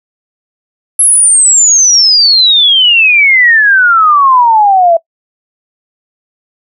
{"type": "exponential sweep", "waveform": "sine", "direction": "down", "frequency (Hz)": [11175, 655], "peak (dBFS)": -3, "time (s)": [0.99, 4.97], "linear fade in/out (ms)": 5, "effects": ["noise-tail reverb RT60 0.1 s tail -23 dB re dry"]}